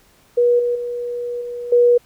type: tone with level steps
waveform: sine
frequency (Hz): 482.9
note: B4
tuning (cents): -39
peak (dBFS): -11 / -16 / -22 / -25 / -9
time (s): 0.37-1.98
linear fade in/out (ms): 10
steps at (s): 0.59 / 0.75 / 1.41 / 1.72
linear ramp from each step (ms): 5
effects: pink hiss -54 dBFS RMS until 2.05 s